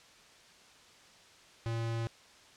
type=tone; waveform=square; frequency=114.9 Hz; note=A#2; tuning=25 cents flat; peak=-33 dBFS; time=1.66-2.07 s; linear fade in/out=0 ms; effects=white hiss -58 dBFS RMS until 2.56 s + low-pass 6000 Hz 12 dB/octave